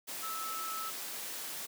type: tone in noise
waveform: sine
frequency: 1307 Hz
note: E6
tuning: 15 cents flat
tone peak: -38 dBFS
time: 0.22-0.91 s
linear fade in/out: 20 ms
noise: white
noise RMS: -41 dBFS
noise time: 0.07-1.67 s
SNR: 0 dB
effects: high-pass 200 Hz 12 dB/octave